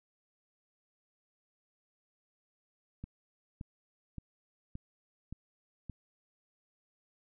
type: click train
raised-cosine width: 5 ms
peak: -29 dBFS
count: 6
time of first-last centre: 3.04-5.897 s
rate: 1.75 Hz
effects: none